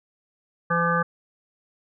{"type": "harmonic tone", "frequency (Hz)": 170, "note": "F3", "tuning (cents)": -46, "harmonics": [1, 3, 5, 7, 9, 10], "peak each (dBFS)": [-26, -27, -32, -23, -27, -31], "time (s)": [0.7, 1.03], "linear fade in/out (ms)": 10, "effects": []}